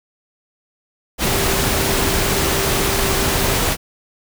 sine tone in noise, 392 Hz, G4, in tune, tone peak -25 dBFS, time 1.22-3.58 s, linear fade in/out 50 ms, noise pink, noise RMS -18 dBFS, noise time 1.18-3.77 s, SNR -10 dB, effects none

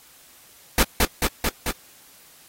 pink noise with echo, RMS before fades -17 dBFS, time 0.78-0.83 s, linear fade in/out 2 ms, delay 220 ms, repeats 4, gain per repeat -2 dB, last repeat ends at 1.71 s, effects white hiss -51 dBFS RMS until 2.48 s + AAC 48 kbps

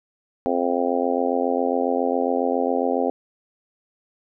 harmonic tone, 87.31 Hz, F2, in tune, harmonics 3 / 4 / 5 / 6 / 7 / 8 / 9, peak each -25 / -30 / -26 / -25 / -30 / -28 / -28 dBFS, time 0.46-3.1 s, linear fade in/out 0 ms, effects none

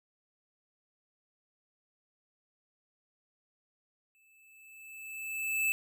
square tone with exponential growth, 2627 Hz, E7, 7 cents flat, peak -26 dBFS, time 4.15-5.72 s, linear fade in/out 0 ms, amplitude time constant 340 ms, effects none

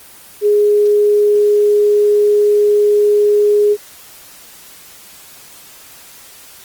sine tone, 415.3 Hz, G#4, in tune, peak -8 dBFS, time 0.41-3.77 s, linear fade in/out 50 ms, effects white hiss -39 dBFS RMS until 6.64 s + Opus 24 kbps

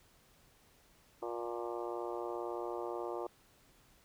harmonic tone with a mistuned harmonic, 118.4 Hz, A#2, 27 cents sharp, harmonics 3 / 4 / 5 / 6 / 7 / 8 / 9 / 10, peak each -41 / -43 / -45 / -47 / -48 / -49 / -50 / -51 dBFS, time 1.22-3.27 s, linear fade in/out 5 ms, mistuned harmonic 8, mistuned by -45 cents, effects pink hiss -66 dBFS RMS until 4.04 s

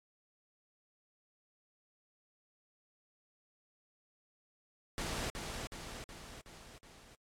pink noise with echo, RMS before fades -38 dBFS, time 4.98-5.3 s, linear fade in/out 0 ms, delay 370 ms, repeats 5, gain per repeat -4 dB, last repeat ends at 7.15 s, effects low-pass 9000 Hz 12 dB/octave + AAC 64 kbps

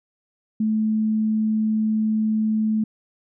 sine tone, 217.3 Hz, A3, 21 cents flat, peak -18 dBFS, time 0.6-2.84 s, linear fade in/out 5 ms, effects none

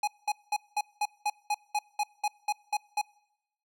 square tone bursts, 834 Hz, G#5, 7 cents sharp, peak -26 dBFS, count 13, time 0.03-3.015 s, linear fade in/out 5 ms, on 45 ms, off 200 ms, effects noise-tail reverb RT60 0.9 s tail -26 dB re dry + low-pass 12000 Hz 12 dB/octave

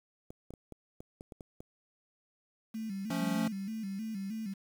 clicks, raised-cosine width 2 ms, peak -32 dBFS, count 9, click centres 0.305 / 0.506 / 0.538 / 0.723 / 1.005 / 1.209 / 1.322 / 1.408 / 1.605 s
sine tone with vibrato, 207.7 Hz, G#3, in tune, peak -35 dBFS, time 2.74-4.54 s, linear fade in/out 10 ms, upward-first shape square, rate 3.2 Hz, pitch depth 110 cents each way
square chord, F augmented, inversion none, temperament equal, 174.61 / 220 / 277.2 Hz, F3 / A3 / C#4, 0 / 0 / 0 cents, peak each -36 dBFS, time 3.1-3.48 s, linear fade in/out 5 ms
effects 9-bit

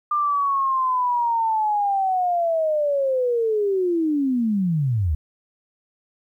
sine linear sweep, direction down, 1200 to 69.9 Hz, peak -18 dBFS, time 0.11-5.15 s, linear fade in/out 5 ms, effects 10-bit

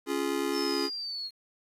square chord, Db major, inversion none, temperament just, 277.2 / 346.5 / 415.8 Hz, Db4 / F4 / Ab4, 0 / -14 / +2 cents, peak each -33 dBFS, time 0.06-0.9 s, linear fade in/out 50 ms
sine linear sweep, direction down, 5350 to 4250 Hz, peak -33 dBFS, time 0.52-1.31 s, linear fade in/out 50 ms
effects resampled to 32000 Hz + 10-bit

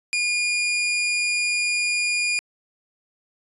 sawtooth tone, 2429 Hz, D#7, 42 cents flat, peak -17 dBFS, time 0.13-2.39 s, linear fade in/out 0 ms, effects resampled to 24000 Hz

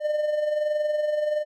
triangle tone with amplitude modulation, 602 Hz, D5, 43 cents sharp, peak -18 dBFS, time 0-1.45 s, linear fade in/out 50 ms, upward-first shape sine, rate 21.3 Hz, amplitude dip 50%, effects none

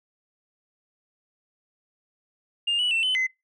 sine tone with pitch steps, 2812 / 2947 / 2689 / 3032 / 2047 Hz, F7 / F#7 / E7 / F#7 / C7, +11 / -8 / +34 / +42 / -38 cents, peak -19 dBFS, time 2.67-3.27 s, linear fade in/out 10 ms, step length 120 ms, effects noise-tail reverb RT60 0.2 s tail -25 dB re dry + tanh soft clip ceiling -19 dBFS

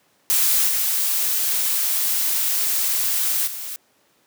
blue noise with level steps, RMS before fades -18 / -21 / -31 dBFS, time 0.3-3.76 s, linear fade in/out 0 ms, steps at 0.67 / 3.46 s, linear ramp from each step 20 ms, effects pink hiss -61 dBFS RMS until 4.26 s + high-pass 200 Hz 12 dB/octave

